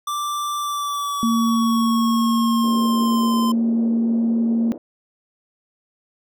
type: tone with pitch glide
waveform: square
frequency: 1175 to 1034.8 Hz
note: D6 to C6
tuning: +1 to -19 cents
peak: -23 dBFS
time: 0.07-3.52 s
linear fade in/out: 5 ms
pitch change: -220 cents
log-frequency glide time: 0.58-3.35 s
type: tone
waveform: sine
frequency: 230 Hz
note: A#3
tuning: 23 cents flat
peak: -16 dBFS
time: 1.23-4.72 s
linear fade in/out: 0 ms
type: band-pass noise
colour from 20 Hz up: white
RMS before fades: -35 dBFS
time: 2.64-4.78 s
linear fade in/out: 2 ms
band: 250 to 480 Hz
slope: 24 dB/octave
effects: none